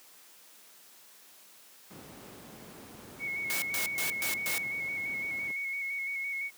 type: noise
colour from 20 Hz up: brown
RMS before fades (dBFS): -41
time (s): 1.9-5.52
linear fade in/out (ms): 10
type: tone with vibrato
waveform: sine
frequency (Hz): 2203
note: C#7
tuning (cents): -11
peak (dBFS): -32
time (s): 3.19-6.51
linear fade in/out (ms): 50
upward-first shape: square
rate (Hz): 5.9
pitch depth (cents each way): 22
type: noise bursts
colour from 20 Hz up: white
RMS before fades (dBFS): -33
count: 5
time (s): 3.5-4.58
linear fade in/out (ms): 0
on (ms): 120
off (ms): 120
effects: white hiss -56 dBFS RMS until 6.57 s + high-pass 200 Hz 12 dB/octave

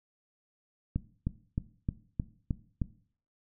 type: click train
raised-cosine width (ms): 5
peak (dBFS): -17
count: 7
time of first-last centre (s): 0.96-2.818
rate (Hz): 3.23
effects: noise-tail reverb RT60 0.5 s tail -17 dB re dry

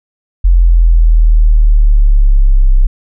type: linear sweep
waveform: sine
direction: down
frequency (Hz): 43.77 to 31.9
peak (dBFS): -3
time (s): 0.44-2.87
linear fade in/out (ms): 10
effects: none

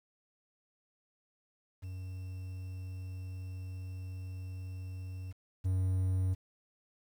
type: tone pair in turn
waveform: triangle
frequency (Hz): 92.8 / 93.24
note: F#2 / F#2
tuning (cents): +6 / +14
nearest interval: unison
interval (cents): 8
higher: second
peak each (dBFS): -37 / -26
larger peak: second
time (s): 1.82-5.33 / 5.64-6.35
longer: first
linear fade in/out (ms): 20
effects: 10-bit

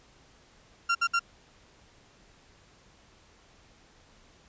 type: tone bursts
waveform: 35% pulse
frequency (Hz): 1379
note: F6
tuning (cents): -22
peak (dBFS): -21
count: 3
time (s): 0.89-1.195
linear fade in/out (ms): 10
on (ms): 61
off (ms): 61
effects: pink hiss -59 dBFS RMS until 4.48 s + resampled to 16000 Hz

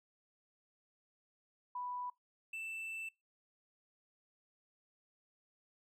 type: tone pair in turn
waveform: sine / triangle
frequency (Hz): 987.8 / 2657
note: B5 / E7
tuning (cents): 0 / +13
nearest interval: octave + perfect fourth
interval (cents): 1713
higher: second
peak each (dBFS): -39 / -39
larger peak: neither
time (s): 1.75-2.1 / 2.53-3.09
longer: second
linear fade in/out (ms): 5
effects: noise-tail reverb RT60 0.2 s tail -23 dB re dry

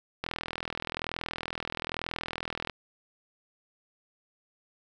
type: click train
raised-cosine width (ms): 0.3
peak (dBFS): -16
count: 102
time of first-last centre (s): 0.24-2.697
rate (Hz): 41.1
effects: none

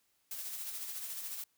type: noise with tremolo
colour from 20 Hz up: blue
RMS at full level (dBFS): -40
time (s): 0.31-1.44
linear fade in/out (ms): 2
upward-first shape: sine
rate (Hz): 14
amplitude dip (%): 40
effects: white hiss -75 dBFS RMS until 1.57 s

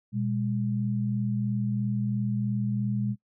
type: tone pair together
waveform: sine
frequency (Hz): 121.01 / 204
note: B2 / G#3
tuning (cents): -35 / -31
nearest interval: major sixth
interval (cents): 904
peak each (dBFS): -28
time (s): 0.12-3.16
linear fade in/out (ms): 50
effects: noise-tail reverb RT60 0.1 s tail -21 dB re dry

